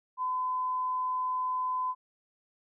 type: tone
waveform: sine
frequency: 1015 Hz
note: B5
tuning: 47 cents sharp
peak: -28 dBFS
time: 0.17-1.95 s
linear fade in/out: 50 ms
effects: none